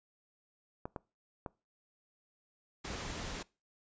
clicks, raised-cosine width 1 ms, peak -25 dBFS, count 3, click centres 0.855 / 0.962 / 1.462 s
pink noise, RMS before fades -41 dBFS, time 2.84-3.43 s, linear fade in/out 10 ms
effects noise-tail reverb RT60 0.3 s tail -23 dB re dry + resampled to 16000 Hz

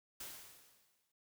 white noise with exponential decay, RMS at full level -45 dBFS, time 0.2-1.12 s, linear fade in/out 5 ms, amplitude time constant 200 ms, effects none

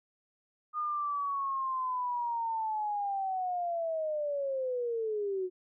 sine linear sweep, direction down, 1228 to 360.8 Hz, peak -30 dBFS, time 0.73-5.5 s, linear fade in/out 50 ms, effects none

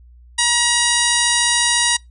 harmonic tone with a mistuned harmonic, 954 Hz, A#5, 40 cents sharp, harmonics 1 / 2 / 3 / 4 / 5 / 6 / 7 / 8 / 9 / 10, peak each -24 / -21 / -24 / -21 / -25 / -23 / -26 / -27 / -27 / -21 dBFS, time 0.38-1.97 s, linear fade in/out 10 ms, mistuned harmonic 8, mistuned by +16 cents, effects noise-tail reverb RT60 0.2 s tail -26 dB re dry + added 60 Hz sine -42 dBFS peak until 2.1 s

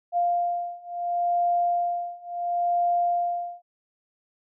sine beating tone pair, 698.5 / 699.22 Hz, F5 / F5, 0 / +2 cents, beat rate 0.72 Hz, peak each -26 / -25 dBFS, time 0.12-3.62 s, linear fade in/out 50 ms, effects none

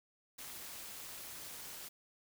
white noise with amplitude modulation, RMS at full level -45 dBFS, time 0.38-1.89 s, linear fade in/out 10 ms, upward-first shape sine, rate 234 Hz, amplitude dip 65%, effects none

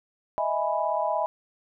sine chord, E major seventh, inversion third, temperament equal, 622.3 / 659.3 / 830.6 / 987.8 Hz, D#5 / E5 / G#5 / B5, 0 / 0 / 0 / 0 cents, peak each -29 dBFS, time 0.38-1.26 s, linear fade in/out 0 ms, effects none

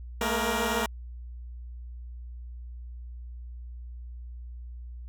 10% pulse tone cluster, 214.5 / 232.2 / 471.4 Hz, A3 / A#3 / A#4, -44 / -7 / +19 cents, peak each -22 dBFS, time 0.21-0.86 s, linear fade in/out 2 ms, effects added 60 Hz sine -38 dBFS peak until 5.08 s

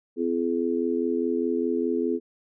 harmonic tone, 84.9 Hz, F2, 48 cents flat, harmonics 3 / 4 / 5, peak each -27 / -27 / -27 dBFS, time 0.16-2.2 s, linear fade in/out 50 ms, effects none

